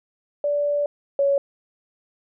sine tone pair in turn, 581 / 559.1 Hz, D5 / C#5, -19 / +15 cents, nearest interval minor second, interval 66 cents, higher first, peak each -19 / -16 dBFS, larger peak second, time 0.44-0.86 / 1.19-1.38 s, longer first, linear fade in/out 2 ms, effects none

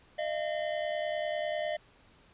square tone pair together, 612 / 682 Hz, D#5 / F5, -29 / -41 cents, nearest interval major second, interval 188 cents, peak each -33 / -36 dBFS, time 0.18-1.77 s, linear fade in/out 10 ms, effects pink hiss -61 dBFS RMS until 2.33 s + resampled to 8000 Hz

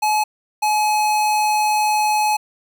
square tone pair in turn, 852 / 849 Hz, G#5 / G#5, +44 / +38 cents, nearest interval unison, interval 6 cents, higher first, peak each -16 dBFS, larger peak neither, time 0.02-0.24 / 0.62-2.37 s, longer second, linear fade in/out 10 ms, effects none

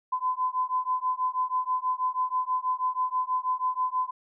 sine beating tone pair, 1013 / 1019.2 Hz, B5 / C6, +44 / -46 cents, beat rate 6.2 Hz, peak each -28 dBFS, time 0.12-4.11 s, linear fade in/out 10 ms, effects none

